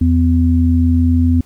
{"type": "tone pair together", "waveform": "sine", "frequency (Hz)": [84, 251.7], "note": ["E2", "B3"], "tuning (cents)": [33, 33], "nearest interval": "octave + perfect fifth", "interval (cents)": 1900, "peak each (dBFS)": [-11, -13], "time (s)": [0.01, 1.41], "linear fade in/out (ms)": 5, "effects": ["pink hiss -51 dBFS RMS until 1.45 s"]}